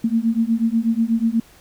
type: beating tone pair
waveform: sine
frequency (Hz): 223.8 / 232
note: A3 / A#3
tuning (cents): +30 / -8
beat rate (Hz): 8.2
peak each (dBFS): -19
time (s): 0.04-1.4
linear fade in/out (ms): 5
effects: pink hiss -50 dBFS RMS until 1.6 s